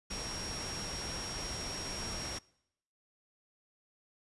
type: tone in noise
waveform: sine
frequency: 5588 Hz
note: F8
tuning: in tune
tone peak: -41 dBFS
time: 0.1-2.39 s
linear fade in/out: 10 ms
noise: pink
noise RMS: -41 dBFS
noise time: 0.1-2.39 s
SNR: -3 dB
effects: noise-tail reverb RT60 0.8 s tail -24 dB re dry + resampled to 24000 Hz